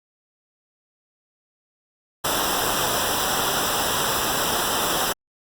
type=noise with comb filter; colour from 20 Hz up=pink; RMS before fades=-23 dBFS; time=2.24-5.13 s; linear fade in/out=10 ms; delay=0.45 ms; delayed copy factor=-0.85; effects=Opus 48 kbps